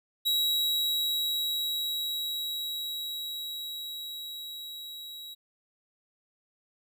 45% pulse tone with level ramp, 3864 Hz, B7, 39 cents flat, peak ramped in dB -24 to -41 dBFS, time 0.25-5.35 s, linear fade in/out 20 ms, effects none

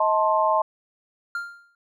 sine chord, A diminished, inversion second, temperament just, 633.6 / 880 / 1056 Hz, Eb5 / A5 / C6, +31 / 0 / +16 cents, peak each -22 dBFS, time 0-0.62 s, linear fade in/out 5 ms
triangle tone with exponential decay, 1396.9 Hz, F6, in tune, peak -22 dBFS, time 1.35-1.75 s, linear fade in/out 2 ms, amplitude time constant 86 ms
effects none

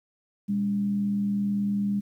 sine tone with frequency modulation, 202.2 Hz, G#3, 46 cents flat, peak -23 dBFS, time 0.48-2.01 s, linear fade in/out 20 ms, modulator 81.9 Hz, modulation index 0.27, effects 10-bit

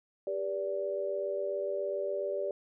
sine tone cluster, 395.8 / 483 / 580 Hz, G4 / B4 / D5, +17 / -39 / -22 cents, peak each -35 / -40 / -33 dBFS, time 0.27-2.51 s, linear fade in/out 2 ms, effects none

